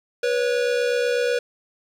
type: tone pair together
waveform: square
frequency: 486.9 / 555 Hz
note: B4 / C#5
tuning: -25 / +2 cents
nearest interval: major second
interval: 227 cents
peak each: -21 / -27 dBFS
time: 0.23-1.39 s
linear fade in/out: 5 ms
effects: low-pass 6000 Hz 12 dB/octave + 8-bit